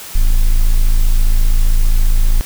triangle tone, 27.5 Hz, A0, in tune, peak -5 dBFS, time 0.15-2.41 s, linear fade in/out 0 ms, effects white hiss -31 dBFS RMS until 2.45 s

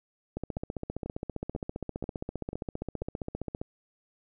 two click trains, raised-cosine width 2 ms, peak -20 / -23 dBFS, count 50 / 6, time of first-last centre 0.37-3.615 / 0.57-3.021 s, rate 15.1 / 2.04 Hz, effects none

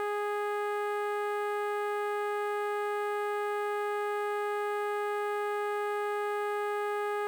sawtooth tone with low-pass filter, 413.8 Hz, G#4, 6 cents flat, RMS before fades -32 dBFS, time 0-7.27 s, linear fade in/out 0 ms, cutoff 1600 Hz, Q 1.4, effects 9-bit

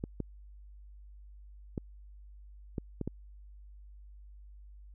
clicks, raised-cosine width 3 ms, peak -21 dBFS, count 6, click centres 0.039 / 0.203 / 1.778 / 2.782 / 3.013 / 3.076 s, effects added 50 Hz sine -49 dBFS peak until 4.94 s

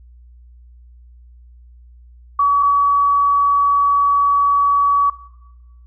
sine tone pair in turn, 1136 / 1136 Hz, C#6 / C#6, +42 / +42 cents, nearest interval unison, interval 0 cents, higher neither, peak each -11 dBFS, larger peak neither, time 2.39-2.63 / 2.63-5.1 s, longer second, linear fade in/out 5 ms, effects noise-tail reverb RT60 1.0 s tail -18 dB re dry + added 60 Hz sine -41 dBFS peak until 5.86 s

